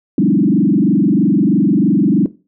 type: tone with frequency modulation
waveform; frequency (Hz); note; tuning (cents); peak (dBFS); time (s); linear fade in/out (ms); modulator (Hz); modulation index
sine; 243.8; B3; -22; -9; 0.18-2.26; 2; 23.1; 3.2
effects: noise-tail reverb RT60 0.3 s tail -17 dB re dry